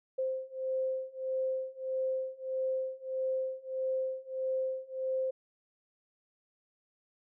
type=beating tone pair; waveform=sine; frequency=522 / 523.6 Hz; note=C5 / C5; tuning=-4 / +1 cents; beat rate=1.6 Hz; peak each=-35 / -34 dBFS; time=0.18-5.31 s; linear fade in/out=10 ms; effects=none